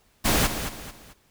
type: noise with echo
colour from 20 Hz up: pink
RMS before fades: -21 dBFS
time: 0.24-0.48 s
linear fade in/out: 20 ms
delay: 220 ms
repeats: 3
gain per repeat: -9 dB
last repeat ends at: 1.14 s
effects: pink hiss -63 dBFS RMS until 1.3 s